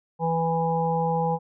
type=harmonic tone; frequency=164.81 Hz; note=E3; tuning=in tune; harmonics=1 / 3 / 5 / 6; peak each=-26 / -27 / -25 / -34 dBFS; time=0.19-1.39 s; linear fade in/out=50 ms; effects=none